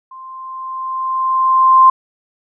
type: tone with level ramp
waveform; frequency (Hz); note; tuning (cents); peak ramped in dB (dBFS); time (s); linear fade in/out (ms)
sine; 1046.5; C6; 0; -32 to -3; 0.11-1.9; 5
effects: none